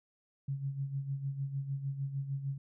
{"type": "tone with tremolo", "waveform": "sine", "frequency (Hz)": 137.8, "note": "C#3", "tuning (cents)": -10, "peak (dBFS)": -31, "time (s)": [0.48, 2.58], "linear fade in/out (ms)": 5, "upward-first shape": "sine", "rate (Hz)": 6.6, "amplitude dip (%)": 65, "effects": []}